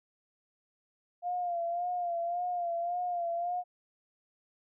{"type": "tone with vibrato", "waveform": "sine", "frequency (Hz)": 698.5, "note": "F5", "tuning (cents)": 0, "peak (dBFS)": -30, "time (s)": [1.22, 3.64], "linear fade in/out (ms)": 50, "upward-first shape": "sine", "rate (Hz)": 1.8, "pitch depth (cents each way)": 50, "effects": []}